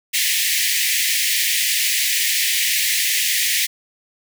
pink high-pass noise, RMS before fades -19 dBFS, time 0.13-3.67 s, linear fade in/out 20 ms, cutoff 1800 Hz, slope 96 dB/octave, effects none

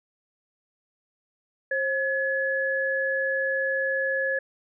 sine tone pair together, 534.3 / 1700 Hz, C5 / G#6, +36 / +40 cents, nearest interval octave + minor sixth, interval 2004 cents, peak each -27 / -25 dBFS, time 1.71-4.39 s, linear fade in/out 5 ms, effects none

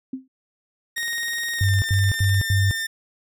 sine tone with exponential decay, 261.6 Hz, C4, in tune, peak -23 dBFS, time 0.13-0.28 s, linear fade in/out 5 ms, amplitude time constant 31 ms
sawtooth tone with pitch glide, 1864.7 to 1801.2 Hz, A#6 to A6, 0 to +40 cents, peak -21 dBFS, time 0.96-2.87 s, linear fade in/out 10 ms, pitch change -60 cents, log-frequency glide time 1.56-1.7 s
click train, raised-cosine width 0.2 ms, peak -22 dBFS, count 28, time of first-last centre 0.98-2.344 s, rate 19.8 Hz
sine tone bursts, 98 Hz, G2, in tune, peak -16 dBFS, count 4, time 1.61-2.711 s, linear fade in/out 0 ms, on 210 ms, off 87 ms
effects none

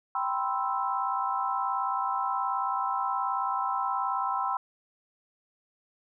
sine chord, C major seventh, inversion second, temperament equal, 784 / 987.8 / 1046.5 / 1318.5 Hz, G5 / B5 / C6 / E6, 0 / 0 / 0 / 0 cents, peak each -32 dBFS, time 0.15-4.57 s, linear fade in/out 2 ms, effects none

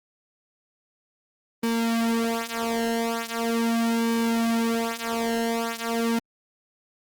sawtooth tone with flanger, 230 Hz, A#3, 23 cents flat, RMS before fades -25 dBFS, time 1.63-6.19 s, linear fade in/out 5 ms, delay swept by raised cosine 1.5 to 5.2 ms, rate 0.4 Hz, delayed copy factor -0.85, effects Opus 24 kbps

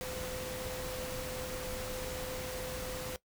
sine tone in noise, 510 Hz, C5, 44 cents flat, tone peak -41 dBFS, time 0.01-3.16 s, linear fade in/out 0 ms, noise pink, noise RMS -41 dBFS, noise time 0.01-3.16 s, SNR -3 dB, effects noise-tail reverb RT60 0.1 s tail -18 dB re dry

